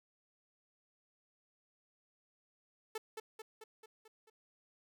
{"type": "tone with echo", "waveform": "sawtooth", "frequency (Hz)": 439.2, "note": "A4", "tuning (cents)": -3, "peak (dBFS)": -34, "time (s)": [2.95, 2.98], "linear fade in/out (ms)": 5, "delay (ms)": 220, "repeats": 6, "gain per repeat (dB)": -4, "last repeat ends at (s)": 4.3, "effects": []}